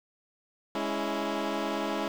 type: chord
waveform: 15% pulse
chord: C# minor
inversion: second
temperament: equal with one note detuned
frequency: 207.7 / 280.6 / 329.6 Hz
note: G#3 / C#4 / E4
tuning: 0 / +21 / 0 cents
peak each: -28 / -28 / -27 dBFS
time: 0.75-2.08 s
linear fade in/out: 2 ms
effects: low-pass 5000 Hz 12 dB/octave + 8-bit